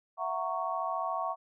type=chord; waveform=sine; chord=F# dominant seventh; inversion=third; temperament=just; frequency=666 / 740 / 925 / 1110 Hz; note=E5 / F#5 / A#5 / C#6; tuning=+18 / 0 / -14 / +2 cents; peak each=-36 / -36 / -38 / -34 dBFS; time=0.17-1.36 s; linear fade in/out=50 ms; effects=none